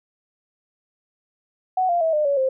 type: tone with pitch steps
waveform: sine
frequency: 744 / 694.2 / 647.7 / 604.3 / 563.8 / 526.1 Hz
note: F#5 / F5 / E5 / D5 / C#5 / C5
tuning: +9 / -11 / -31 / +49 / +29 / +9 cents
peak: -17 dBFS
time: 1.77-2.49 s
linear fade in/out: 5 ms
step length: 120 ms
effects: none